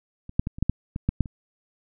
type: clicks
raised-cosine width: 5 ms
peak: -26 / -7 / -15 / -25 / -9 / -8 / -17 / -9 / -7 / -25 dBFS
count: 10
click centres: 0.294 / 0.395 / 0.471 / 0.585 / 0.626 / 0.696 / 0.961 / 1.09 / 1.207 / 1.258 s
effects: none